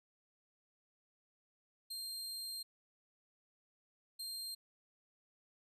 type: tone bursts at uneven times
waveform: sawtooth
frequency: 4186 Hz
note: C8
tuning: in tune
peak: -39 dBFS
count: 2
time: 1.9-2.63 / 4.19-4.55 s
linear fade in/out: 10 ms
effects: resampled to 32000 Hz